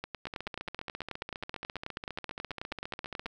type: two click trains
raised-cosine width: 0.3 ms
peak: -22 / -20 dBFS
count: 45 / 31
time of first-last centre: 0.27-3.263 / 0.04-3.259 s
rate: 14.7 / 9.32 Hz
effects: none

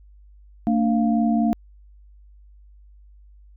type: tone cluster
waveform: sine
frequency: 225.7 / 289.7 / 697 Hz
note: A3 / D4 / F5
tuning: +44 / -24 / -4 cents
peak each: -18 / -24 / -26 dBFS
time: 0.67-1.53 s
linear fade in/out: 0 ms
effects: added 50 Hz sine -46 dBFS peak until 3.56 s

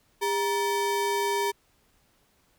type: ring-modulated tone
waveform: square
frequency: 674 Hz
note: E5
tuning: 38 cents sharp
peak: -22 dBFS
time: 0.21-1.52 s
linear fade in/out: 20 ms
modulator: 271 Hz
effects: pink hiss -66 dBFS RMS until 2.58 s

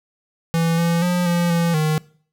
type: tone with pitch steps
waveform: square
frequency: 165.9 / 169 / 177.7 / 173 / 169.3 / 154.8 Hz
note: E3 / E3 / F3 / F3 / E3 / D#3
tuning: +11 / +43 / +30 / -16 / +46 / -9 cents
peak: -17 dBFS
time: 0.54-1.98 s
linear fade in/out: 0 ms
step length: 240 ms
effects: noise-tail reverb RT60 0.5 s tail -22 dB re dry

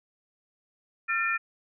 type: tone cluster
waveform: sine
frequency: 1370 / 1793 / 2415 Hz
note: F6 / A6 / D7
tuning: -34 / +32 / +48 cents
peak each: -29 dBFS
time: 1.08-1.38 s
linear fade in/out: 20 ms
effects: none

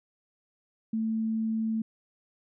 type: tone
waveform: sine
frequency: 222 Hz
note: A3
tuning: 16 cents sharp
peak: -26 dBFS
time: 0.93-1.82 s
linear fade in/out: 5 ms
effects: none

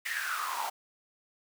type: noise with high-pass filter sweep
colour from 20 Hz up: pink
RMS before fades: -34 dBFS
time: 0.05-0.7 s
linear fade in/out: 10 ms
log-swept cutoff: 2000 to 810 Hz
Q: 9.1
effects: none

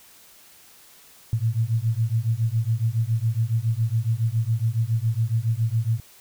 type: beating tone pair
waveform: sine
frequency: 110 / 117.2 Hz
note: A2 / A#2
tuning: 0 / +10 cents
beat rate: 7.2 Hz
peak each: -23 dBFS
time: 1.33-6 s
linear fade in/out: 0 ms
effects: white hiss -51 dBFS RMS until 6.2 s

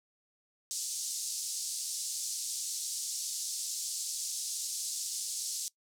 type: band-pass noise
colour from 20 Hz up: white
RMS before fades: -37 dBFS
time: 0.71-5.68 s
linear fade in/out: 0 ms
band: 4700 to 9000 Hz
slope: 24 dB/octave
effects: noise-tail reverb RT60 0.1 s tail -21 dB re dry

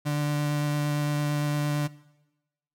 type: tone with vibrato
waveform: 35% pulse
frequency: 147.3 Hz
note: D3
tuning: 6 cents sharp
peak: -23 dBFS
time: 0.05-1.88 s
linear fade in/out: 20 ms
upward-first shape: sine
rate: 8.8 Hz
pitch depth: 9 cents each way
effects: noise-tail reverb RT60 1.0 s tail -20 dB re dry

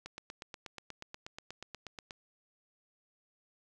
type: click train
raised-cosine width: 0.2 ms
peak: -26 dBFS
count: 18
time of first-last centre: 0.06-2.108 s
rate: 8.3 Hz
effects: none

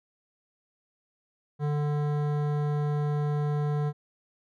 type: tone with hard clipping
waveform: sine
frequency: 147.5 Hz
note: D3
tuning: 8 cents sharp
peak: -27 dBFS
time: 1.59-3.93 s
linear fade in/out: 50 ms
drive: 15 dB
effects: none

